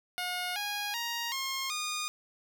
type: tone with pitch steps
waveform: 10% pulse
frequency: 720 / 822.3 / 939.1 / 1072.6 / 1225 Hz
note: F#5 / G#5 / A#5 / C6 / D#6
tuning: -47 / -17 / +13 / +43 / -27 cents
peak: -24 dBFS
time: 0.18-2.08 s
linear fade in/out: 0 ms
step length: 380 ms
effects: none